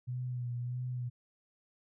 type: tone with vibrato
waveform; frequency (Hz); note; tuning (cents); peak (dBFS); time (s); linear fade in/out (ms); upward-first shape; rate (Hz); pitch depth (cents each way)
sine; 123.4; B2; -1; -34; 0.07-1.1; 20; sine; 1.6; 35
effects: none